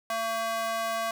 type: tone with high-pass filter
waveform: square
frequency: 225.9 Hz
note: A3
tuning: 46 cents sharp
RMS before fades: -30 dBFS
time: 0.1-1.11 s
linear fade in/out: 2 ms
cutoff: 840 Hz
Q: 2.9
effects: 10-bit